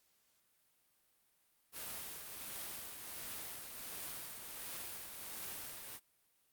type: noise with tremolo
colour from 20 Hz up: white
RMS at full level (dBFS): -44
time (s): 1.72-6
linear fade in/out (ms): 50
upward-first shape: triangle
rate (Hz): 1.4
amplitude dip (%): 45
effects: white hiss -75 dBFS RMS until 6.52 s + Opus 48 kbps